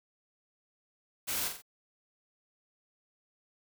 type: noise with echo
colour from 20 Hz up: white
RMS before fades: -34 dBFS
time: 1.27-1.49 s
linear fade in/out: 20 ms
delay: 44 ms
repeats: 3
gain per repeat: -6 dB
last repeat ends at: 1.622 s
effects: none